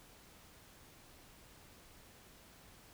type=silence; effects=pink hiss -60 dBFS RMS until 2.93 s